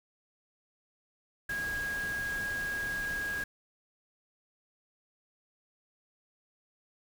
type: tone in noise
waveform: sine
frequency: 1641 Hz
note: G#6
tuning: 21 cents flat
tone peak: -32 dBFS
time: 1.49-3.44 s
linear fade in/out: 5 ms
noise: pink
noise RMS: -43 dBFS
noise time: 1.49-3.44 s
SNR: +8 dB
effects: none